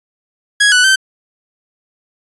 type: tone with pitch steps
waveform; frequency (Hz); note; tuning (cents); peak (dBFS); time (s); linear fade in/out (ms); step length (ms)
sawtooth; 1661 / 1484 / 1548; G#6 / F#6 / G6; 0 / +5 / -22; -4; 0.6-0.96; 10; 120
effects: resampled to 24000 Hz